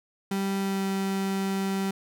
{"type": "tone with pitch glide", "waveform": "35% pulse", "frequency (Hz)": [195.5, 193.93], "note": ["G3", "G3"], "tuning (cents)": [-4, -18], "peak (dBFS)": -24, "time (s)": [0.31, 1.91], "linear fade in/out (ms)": 5, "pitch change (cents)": -14, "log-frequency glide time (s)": [0.59, 0.83], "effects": []}